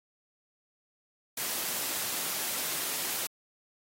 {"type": "noise", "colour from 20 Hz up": "white", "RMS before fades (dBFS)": -33, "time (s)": [1.37, 3.27], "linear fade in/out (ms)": 5, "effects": ["high-pass 150 Hz 12 dB/octave", "AAC 48 kbps"]}